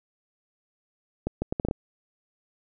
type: accelerating click train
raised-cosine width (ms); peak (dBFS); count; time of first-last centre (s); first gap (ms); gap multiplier
2; -13; 7; 1.27-1.711; 150; 0.7
effects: none